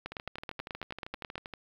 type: two click trains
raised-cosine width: 0.3 ms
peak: -24 / -20 dBFS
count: 19 / 13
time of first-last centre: 0.12-1.537 / 0.06-1.356 s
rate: 12.7 / 9.26 Hz
effects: low-pass 5000 Hz 12 dB/octave + 9-bit